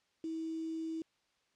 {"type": "tone with quantisation", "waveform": "sine", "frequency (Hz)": 323.1, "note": "E4", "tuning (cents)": -35, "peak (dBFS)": -36, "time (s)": [0.24, 1.02], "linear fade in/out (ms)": 2, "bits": 9, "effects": ["white hiss -75 dBFS RMS until 1.55 s", "low-pass 5000 Hz 12 dB/octave"]}